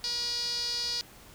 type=tone with band-pass filter; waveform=sawtooth; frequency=480 Hz; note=B4; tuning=49 cents flat; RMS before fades=-32 dBFS; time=0.04-1.01 s; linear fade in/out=0 ms; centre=4700 Hz; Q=9.7; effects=pink hiss -52 dBFS RMS until 1.34 s